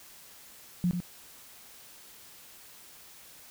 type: tone with echo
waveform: sine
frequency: 177.3 Hz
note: F3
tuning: 26 cents sharp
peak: -23 dBFS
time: 0.84-0.91 s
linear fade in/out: 0 ms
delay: 92 ms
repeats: 1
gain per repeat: -6 dB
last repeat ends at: 1.002 s
effects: white hiss -52 dBFS RMS until 3.5 s